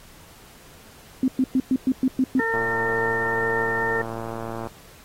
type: tone bursts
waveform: sine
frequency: 259.9 Hz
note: C4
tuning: 11 cents flat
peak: -16 dBFS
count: 8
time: 1.23-2.4 s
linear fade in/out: 2 ms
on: 50 ms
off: 110 ms
type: harmonic tone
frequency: 454.1 Hz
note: A#4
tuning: 45 cents flat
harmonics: 1 / 2 / 3 / 4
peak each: -26 / -29 / -34 / -24 dBFS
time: 2.39-4.02 s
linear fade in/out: 5 ms
type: click train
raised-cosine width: 1 ms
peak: -18 dBFS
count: 244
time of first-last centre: 2.54-4.672 s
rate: 114 Hz
effects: pink hiss -49 dBFS RMS until 5.04 s + AAC 48 kbps